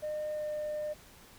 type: tone with pitch glide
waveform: sine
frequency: 608 to 603.8 Hz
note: D#5 to D5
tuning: -40 to +48 cents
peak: -31 dBFS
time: 0.02-0.94 s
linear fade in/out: 20 ms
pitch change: -12 cents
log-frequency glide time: 0.35-0.46 s
effects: tanh soft clip ceiling -31 dBFS + pink hiss -56 dBFS RMS until 1.38 s